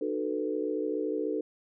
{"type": "chord", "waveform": "sine", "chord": "B dominant seventh", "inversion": "first", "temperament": "equal with one note detuned", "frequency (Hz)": [303.3, 370, 440, 493.9], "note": ["D#4", "F#4", "A4", "B4"], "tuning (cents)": [-44, 0, 0, 0], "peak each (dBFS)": [-33, -36, -32, -36], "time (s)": [0.01, 1.41], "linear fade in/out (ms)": 5, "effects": []}